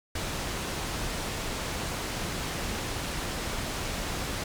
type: low-pass noise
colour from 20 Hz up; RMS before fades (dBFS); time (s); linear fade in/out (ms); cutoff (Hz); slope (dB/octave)
pink; -33; 0.15-4.44; 5; 9000; 12
effects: none